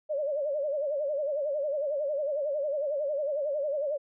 sine tone with vibrato, 580 Hz, D5, 22 cents flat, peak -27 dBFS, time 0.09-3.98 s, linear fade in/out 20 ms, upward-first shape sine, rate 11 Hz, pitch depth 110 cents each way, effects none

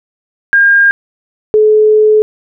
sine tone pair in turn, 1612 / 428.8 Hz, G6 / A4, +48 / -45 cents, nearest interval octave + major seventh, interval 2293 cents, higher first, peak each -4 dBFS, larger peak neither, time 0.53-0.91 / 1.54-2.22 s, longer second, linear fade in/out 0 ms, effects none

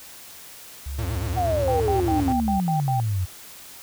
sine tone with pitch glide, 70.1 to 71.2 Hz, C#2 to C#2, +20 to +47 cents, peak -28 dBFS, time 0.86-2.59 s, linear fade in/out 5 ms, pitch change +27 cents, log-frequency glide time 1.83-2.31 s
45% pulse tone with vibrato, 100 Hz, G2, 35 cents sharp, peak -26 dBFS, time 0.98-2.33 s, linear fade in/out 10 ms, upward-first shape sine, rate 8.4 Hz, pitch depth 260 cents each way
sine exponential sweep, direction down, 760 to 87.31 Hz, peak -21 dBFS, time 1.36-3.26 s, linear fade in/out 20 ms
sine tone bursts, 784 Hz, G5, in tune, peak -23 dBFS, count 7, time 1.68-3 s, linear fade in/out 0 ms, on 120 ms, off 80 ms
effects white hiss -43 dBFS RMS until 3.82 s

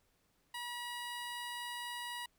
15% pulse tone, 964 Hz, B5, 42 cents flat, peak -34 dBFS, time 0.54-2.26 s, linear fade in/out 5 ms, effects pink hiss -75 dBFS RMS until 2.38 s

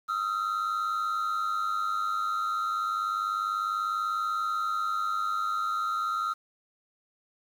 triangle tone pair together, 1257.7 / 1358 Hz, D#6 / F6, +18 / -49 cents, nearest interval minor second, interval 133 cents, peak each -27 dBFS, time 0.08-6.34 s, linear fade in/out 20 ms, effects tanh soft clip ceiling -21 dBFS + 9-bit

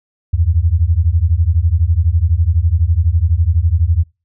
sine beating tone pair, 77.78 / 89.78 Hz, D#2 / F2, 0 / +48 cents, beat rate 12 Hz, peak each -13 dBFS, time 0.33-4.04 s, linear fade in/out 10 ms, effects noise-tail reverb RT60 0.3 s tail -25 dB re dry

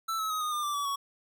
square tone with pitch steps, 1325 / 1293.2 / 1262.2 / 1232 / 1202.5 / 1173.6 / 1145.5 / 1118.1 Hz, E6 / E6 / D#6 / D#6 / D6 / D6 / D6 / C#6, +9 / -34 / +24 / -17 / +41 / -2 / -44 / +15 cents, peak -30 dBFS, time 0.08-0.96 s, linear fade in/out 10 ms, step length 110 ms, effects none

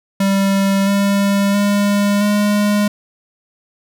square tone with pitch steps, 196 / 199.43 / 202.9 / 206.5 Hz, G3 / G3 / G#3 / G#3, 0 / +30 / -40 / -10 cents, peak -13 dBFS, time 0.2-2.88 s, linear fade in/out 5 ms, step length 670 ms, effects none

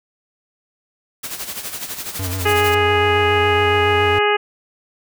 white noise with tremolo, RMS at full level -26 dBFS, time 1.23-2.75 s, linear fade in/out 10 ms, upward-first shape sine, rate 12 Hz, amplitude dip 65%
square tone with vibrato, 92.5 Hz, F#2, in tune, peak -23 dBFS, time 2.19-4.19 s, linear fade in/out 5 ms, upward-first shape sine, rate 7.2 Hz, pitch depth 65 cents each way
harmonic tone, 415.3 Hz, G#4, in tune, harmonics 1 / 2 / 3 / 4 / 5 / 6 / 7, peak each -17 / -20 / -22 / -23 / -24 / -25 / -25 dBFS, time 2.45-4.37 s, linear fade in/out 10 ms
effects none

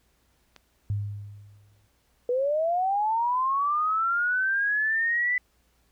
click, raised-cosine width 0.2 ms, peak -29 dBFS, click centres 0.563 s
sine tone with exponential decay, 102.3 Hz, G#2, 26 cents flat, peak -23 dBFS, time 0.9-1.87 s, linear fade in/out 0 ms, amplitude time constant 210 ms
sine linear sweep, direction up, 480 to 1999 Hz, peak -22 dBFS, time 2.29-5.38 s, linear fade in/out 2 ms
effects added 60 Hz sine -68 dBFS peak until 5.91 s + pink hiss -68 dBFS RMS until 5.91 s

